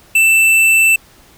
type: tone with tanh clipping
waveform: triangle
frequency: 2661 Hz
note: E7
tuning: 16 cents sharp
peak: -9 dBFS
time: 0.15-0.96 s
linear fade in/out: 5 ms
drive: 18 dB
effects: pink hiss -46 dBFS RMS until 1.37 s